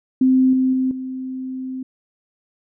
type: tone with level steps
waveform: sine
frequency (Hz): 259.6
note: C4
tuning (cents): -13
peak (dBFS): -11 / -14 / -16 / -25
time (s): 0.21-1.83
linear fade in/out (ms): 5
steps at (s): 0.53 / 0.73 / 0.91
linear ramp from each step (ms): 2
effects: none